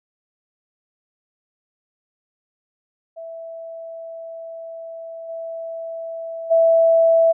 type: tone with level steps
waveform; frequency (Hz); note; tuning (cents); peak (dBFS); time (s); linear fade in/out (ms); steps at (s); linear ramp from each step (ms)
sine; 659.3; E5; 0; -31 / -27 / -11; 3.16-7.33; 20; 5.28 / 6.5; 20
effects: none